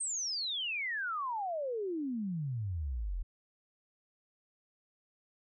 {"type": "exponential sweep", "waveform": "sine", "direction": "down", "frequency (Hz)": [8660, 38.89], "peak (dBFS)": -33, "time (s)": [0, 3.23], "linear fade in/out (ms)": 10, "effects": []}